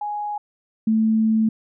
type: tone pair in turn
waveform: sine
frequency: 832 / 220.4 Hz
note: G#5 / A3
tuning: +3 / +3 cents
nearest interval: octave + major seventh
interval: 2300 cents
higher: first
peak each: -24 / -15 dBFS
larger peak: second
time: 0.01-0.38 / 0.87-1.49 s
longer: second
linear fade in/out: 5 ms
effects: none